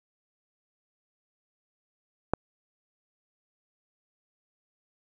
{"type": "click", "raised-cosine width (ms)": 1, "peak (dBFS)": -9, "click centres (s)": 2.336, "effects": []}